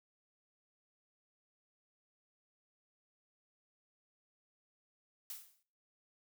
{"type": "noise with exponential decay", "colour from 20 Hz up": "blue", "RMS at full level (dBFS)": -42, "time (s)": [5.3, 5.63], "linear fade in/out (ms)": 2, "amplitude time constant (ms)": 70, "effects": ["noise-tail reverb RT60 0.5 s tail -21 dB re dry"]}